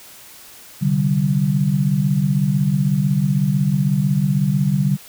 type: chord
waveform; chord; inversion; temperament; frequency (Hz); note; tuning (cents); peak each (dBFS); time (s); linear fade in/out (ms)
sine; C suspended second; none; equal with one note detuned; 130.81 / 146.83 / 192.85; C3 / D3 / G3; 0 / 0 / -28; -23 / -17 / -19; 0.81-4.97; 20
effects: white hiss -42 dBFS RMS until 5.08 s